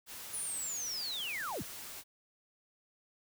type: noise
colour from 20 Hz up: white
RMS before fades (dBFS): -46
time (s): 0.06-2.04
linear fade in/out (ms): 50
type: linear sweep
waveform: sine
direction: down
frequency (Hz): 9980 to 38.89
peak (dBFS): -36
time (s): 0.33-1.63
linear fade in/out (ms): 10
effects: none